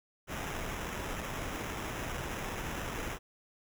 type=noise with sample-and-hold; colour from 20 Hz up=pink; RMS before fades=-38 dBFS; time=0.27-3.19 s; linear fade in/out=50 ms; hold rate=4410 Hz; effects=none